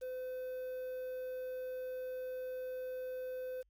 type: tone with quantisation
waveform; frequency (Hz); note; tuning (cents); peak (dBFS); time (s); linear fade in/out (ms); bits
triangle; 510; C5; -44; -37; 0.01-3.63; 20; 10
effects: added 50 Hz sine -70 dBFS peak until 3.69 s